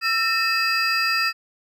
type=tone cluster; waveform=triangle; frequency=1340 / 1823 / 2587 / 4833 Hz; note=E6 / A#6 / E7 / D8; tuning=+28 / -39 / -33 / +49 cents; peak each=-23 dBFS; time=0.01-1.33 s; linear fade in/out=50 ms; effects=none